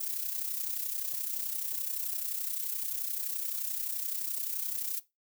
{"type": "noise with amplitude modulation", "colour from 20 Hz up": "violet", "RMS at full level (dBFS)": -32, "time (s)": [0, 5], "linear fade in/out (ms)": 10, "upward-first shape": "sine", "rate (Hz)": 31.6, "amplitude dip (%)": 60, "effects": ["noise-tail reverb RT60 0.2 s tail -17 dB re dry"]}